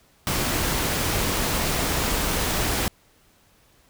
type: noise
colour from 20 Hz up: pink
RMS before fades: -24 dBFS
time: 0.27-2.88 s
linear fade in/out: 0 ms
effects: pink hiss -59 dBFS RMS until 3.89 s